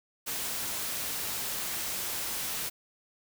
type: noise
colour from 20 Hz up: white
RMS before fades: -34 dBFS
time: 0.26-2.7 s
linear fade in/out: 20 ms
effects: none

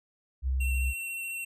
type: tone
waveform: sine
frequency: 65.41 Hz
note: C2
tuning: in tune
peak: -25 dBFS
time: 0.42-0.94 s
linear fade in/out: 50 ms
type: tone with vibrato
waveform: square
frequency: 2719 Hz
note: F7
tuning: 47 cents flat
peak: -34 dBFS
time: 0.6-1.45 s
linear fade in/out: 10 ms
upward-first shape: square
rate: 14 Hz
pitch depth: 10 cents each way
effects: none

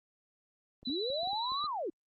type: clicks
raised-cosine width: 2 ms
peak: -39 dBFS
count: 8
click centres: 0.83 / 0.9 / 1.102 / 1.232 / 1.274 / 1.332 / 1.52 / 1.641 s
type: tone with vibrato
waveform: sine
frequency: 3951 Hz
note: B7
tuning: in tune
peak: -36 dBFS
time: 0.85-1.67 s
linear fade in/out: 10 ms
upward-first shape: triangle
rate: 14 Hz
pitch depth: 33 cents each way
type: linear two-way sweep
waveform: sine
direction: up then down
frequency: 233.1 to 1237 to 293.8 Hz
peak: -33 dBFS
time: 0.87-1.9 s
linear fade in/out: 5 ms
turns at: 1.66 s
effects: Opus 24 kbps

